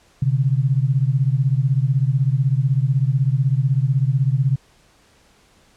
sine beating tone pair, 128.6 / 144.6 Hz, C3 / D3, -30 / -27 cents, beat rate 16 Hz, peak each -17 / -19 dBFS, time 0.22-4.56 s, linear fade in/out 5 ms, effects pink hiss -55 dBFS RMS until 5.76 s + low-pass 9000 Hz 12 dB/octave

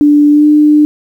sine tone with pitch glide, 293.7 to 299.5 Hz, D4 to D4, 0 to +34 cents, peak -3 dBFS, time 0.01-0.85 s, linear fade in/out 0 ms, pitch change +34 cents, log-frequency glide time 0.3-0.45 s, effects 7-bit

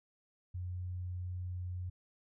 sine tone, 90.2 Hz, F#2, 44 cents flat, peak -37 dBFS, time 0.54-1.9 s, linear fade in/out 10 ms, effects none

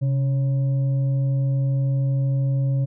sine tone with frequency modulation, 133.6 Hz, C3, 36 cents sharp, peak -18 dBFS, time 0.01-2.86 s, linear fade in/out 20 ms, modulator 419 Hz, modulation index 0.23, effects none

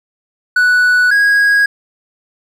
triangle tone pair in turn, 1480 / 1647.9 Hz, F#6 / G#6, 0 / -14 cents, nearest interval major second, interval 186 cents, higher second, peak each -6 dBFS, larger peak neither, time 0.56-1.11 / 1.11-1.66 s, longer neither, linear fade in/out 5 ms, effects none

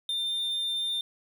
triangle tone, 3602 Hz, A7, 40 cents sharp, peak -26 dBFS, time 0.09-1.01 s, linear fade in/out 2 ms, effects 10-bit

